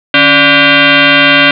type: tone with frequency modulation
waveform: sine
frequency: 587.3 Hz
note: D5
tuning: in tune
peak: -3 dBFS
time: 0.14-1.51 s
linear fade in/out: 2 ms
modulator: 433 Hz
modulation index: 6.7
effects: none